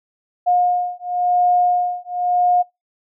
sine beating tone pair, 715 / 715.95 Hz, F5 / F5, +41 / +43 cents, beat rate 0.95 Hz, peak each -18 dBFS, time 0.46-2.63 s, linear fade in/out 20 ms, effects noise-tail reverb RT60 0.2 s tail -24 dB re dry

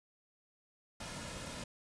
pink noise with comb filter, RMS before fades -44 dBFS, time 1-1.64 s, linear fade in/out 5 ms, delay 2.6 ms, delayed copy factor -0.55, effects resampled to 22050 Hz

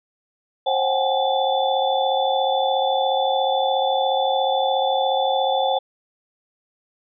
sine tone cluster, 533 / 730 / 767 / 841 / 3488 Hz, C5 / F#5 / G5 / G#5 / A7, +32 / -24 / -38 / +22 / -16 cents, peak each -22 / -26 / -22 / -25 / -28 dBFS, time 0.66-5.79 s, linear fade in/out 10 ms, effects none

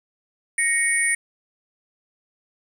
sine tone cluster, 1871 / 2217 / 9160 Hz, A#6 / C#7 / D9, +6 / 0 / -44 cents, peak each -22 dBFS, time 0.58-1.15 s, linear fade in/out 5 ms, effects tanh soft clip ceiling -9 dBFS + 8-bit

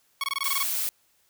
15% pulse tone bursts, 1108.7 Hz, C#6, in tune, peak -19 dBFS, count 9, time 0.21-0.63 s, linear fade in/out 2 ms, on 28 ms, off 21 ms
blue noise, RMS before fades -28 dBFS, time 0.44-0.89 s, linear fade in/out 0 ms
effects white hiss -66 dBFS RMS until 1.29 s

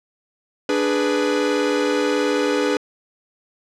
45% pulse chord, G# diminished, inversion second, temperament equal, 293.7 / 415.3 / 493.9 Hz, D4 / G#4 / B4, 0 / 0 / 0 cents, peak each -22 dBFS, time 0.69-2.77 s, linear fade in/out 2 ms, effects low-pass 6000 Hz 12 dB/octave

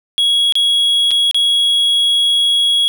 triangle tone with dropouts, 3327 Hz, G#7, 2 cents sharp, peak -9 dBFS, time 0.18-2.88 s, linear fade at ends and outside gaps 0 ms, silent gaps 0.524-0.554 / 1.108-1.114 / 1.312-1.345 s, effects none

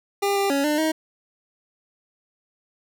25% pulse tone with pitch steps, 400.5 / 396.9 / 278.6 / 299.6 / 315.7 Hz, G4 / G4 / C#4 / D4 / D#4, +37 / +22 / +9 / +35 / +25 cents, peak -16 dBFS, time 0.22-0.92 s, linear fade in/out 10 ms, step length 140 ms, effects none

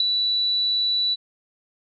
sine tone with ADSR envelope, 3951 Hz, B7, in tune, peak -13 dBFS, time 0-1.16 s, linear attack 4 ms, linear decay 7 ms, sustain -6 dB, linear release 30 ms, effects none

